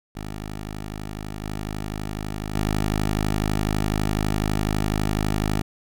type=tone with level steps; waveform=10% pulse; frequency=52 Hz; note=G#1; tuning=3 cents sharp; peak=-23 / -20 / -13 dBFS; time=0.15-5.62 s; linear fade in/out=10 ms; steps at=1.43 / 2.54 s; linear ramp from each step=20 ms; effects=none